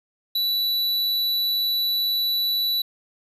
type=tone; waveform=square; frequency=3951 Hz; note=B7; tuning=in tune; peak=-21 dBFS; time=0.35-2.82 s; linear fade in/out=5 ms; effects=resampled to 32000 Hz